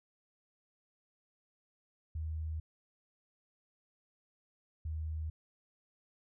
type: tone pair in turn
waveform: sine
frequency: 78.9 / 78.59 Hz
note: D#2 / D#2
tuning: +25 / +18 cents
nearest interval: unison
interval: 7 cents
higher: first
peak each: -35 / -35 dBFS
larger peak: neither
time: 2.15-2.6 / 4.85-5.3 s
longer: neither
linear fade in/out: 5 ms
effects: none